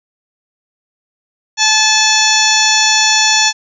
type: harmonic tone with a mistuned harmonic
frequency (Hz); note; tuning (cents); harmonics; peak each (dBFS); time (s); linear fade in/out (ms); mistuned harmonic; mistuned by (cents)
866; A5; -28; 1 / 2 / 3 / 4 / 5 / 6 / 7 / 8; -17 / -17 / -17 / -17 / -17 / -17 / -17 / -17; 1.57-3.53; 50; 6; +85
effects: none